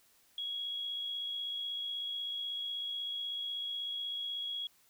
sine tone with amplitude modulation, 3322 Hz, G#7, in tune, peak -34 dBFS, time 0.38-4.67 s, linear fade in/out 2 ms, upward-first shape sine, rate 56.2 Hz, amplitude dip 30%, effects white hiss -67 dBFS RMS until 4.89 s

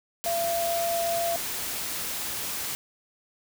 sine tone in noise, 680 Hz, F5, 46 cents flat, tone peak -25 dBFS, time 0.26-1.36 s, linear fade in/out 0 ms, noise white, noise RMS -32 dBFS, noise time 0.24-2.75 s, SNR +4 dB, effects none

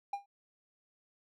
triangle tone with exponential decay, 803 Hz, G5, 41 cents sharp, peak -28 dBFS, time 0.13-0.26 s, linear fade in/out 5 ms, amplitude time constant 27 ms, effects none

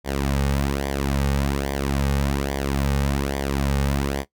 sawtooth tone with flanger, 69.3 Hz, C#2, in tune, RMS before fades -23 dBFS, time 0.04-4.25 s, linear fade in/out 50 ms, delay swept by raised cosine 0.73 to 3.03 ms, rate 1.2 Hz, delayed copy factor -0.7, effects noise-tail reverb RT60 0.1 s tail -17 dB re dry

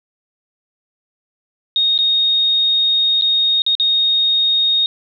sine tone with dropouts, 3720 Hz, A#7, 4 cents flat, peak -12 dBFS, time 1.76-4.86 s, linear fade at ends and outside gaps 1 ms, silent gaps 1.978-1.988 / 3.212-3.221 / 3.62-3.664 / 3.752-3.798 s, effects none

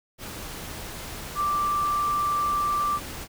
sine tone in noise, 1174.7 Hz, D6, in tune, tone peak -22 dBFS, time 1.35-3 s, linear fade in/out 50 ms, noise pink, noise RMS -37 dBFS, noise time 0.18-3.28 s, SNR +12 dB, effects none

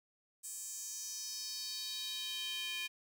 square tone with high-pass filter sweep, 347.2 Hz, F4, 10 cents flat, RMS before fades -42 dBFS, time 0.43-2.88 s, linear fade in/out 20 ms, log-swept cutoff 8100 to 2600 Hz, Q 3.8, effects none

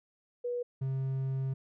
sine / triangle tone pair in turn, 486.2 / 133.4 Hz, B4 / C3, -27 / +34 cents, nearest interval octave + minor seventh, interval 2239 cents, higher first, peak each -31 / -28 dBFS, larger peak second, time 0.44-0.63 / 0.81-1.54 s, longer second, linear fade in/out 10 ms, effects none

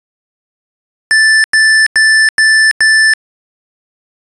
square tone bursts, 1760 Hz, A6, in tune, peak -6 dBFS, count 5, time 1.11-3.136 s, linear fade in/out 0 ms, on 330 ms, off 94 ms, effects resampled to 22050 Hz

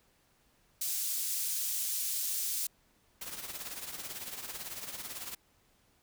pink high-pass noise, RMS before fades -34 dBFS, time 0.81-2.67 s, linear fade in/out 5 ms, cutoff 7000 Hz, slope 12 dB/octave
white noise with tremolo, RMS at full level -39 dBFS, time 3.21-5.35 s, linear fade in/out 5 ms, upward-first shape triangle, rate 18 Hz, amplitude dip 70%
effects pink hiss -69 dBFS RMS until 6.02 s

